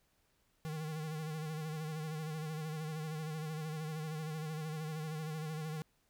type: tone with vibrato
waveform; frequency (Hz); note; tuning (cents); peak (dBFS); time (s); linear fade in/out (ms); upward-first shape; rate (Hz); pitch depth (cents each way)
square; 156.1; D#3; +6; -39; 0.65-5.82; 0; sine; 13; 51
effects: pink hiss -75 dBFS RMS until 6.09 s